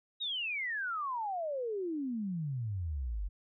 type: exponential sweep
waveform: sine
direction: down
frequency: 3846 to 44.95 Hz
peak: -33 dBFS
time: 0.2-3.29 s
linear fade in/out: 20 ms
effects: none